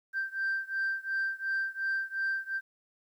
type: beating tone pair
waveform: sine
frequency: 1568 / 1570.8 Hz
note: G6 / G6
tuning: 0 / +3 cents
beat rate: 2.8 Hz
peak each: -31 / -32 dBFS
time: 0.13-2.61 s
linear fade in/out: 50 ms
effects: tanh soft clip ceiling -25 dBFS + 11-bit